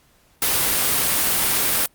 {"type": "noise", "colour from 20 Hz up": "white", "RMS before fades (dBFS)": -19, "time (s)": [0.42, 1.86], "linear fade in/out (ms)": 2, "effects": ["pink hiss -58 dBFS RMS until 1.94 s", "Opus 48 kbps"]}